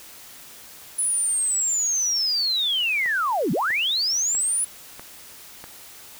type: linear two-way sweep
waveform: sine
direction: down then up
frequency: 10140 to 143.2 to 10140 Hz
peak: -20 dBFS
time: 0.98-4.65 s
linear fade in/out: 10 ms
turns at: 3.52 s
type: click train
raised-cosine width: 0.5 ms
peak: -23 dBFS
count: 5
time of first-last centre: 3.06-5.641 s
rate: 1.55 Hz
effects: white hiss -44 dBFS RMS until 6.19 s